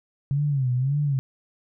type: tone with vibrato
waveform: sine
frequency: 135.3 Hz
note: C#3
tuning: 42 cents flat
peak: -20 dBFS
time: 0.31-1.19 s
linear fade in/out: 0 ms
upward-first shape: sine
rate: 1.8 Hz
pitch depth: 150 cents each way
effects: none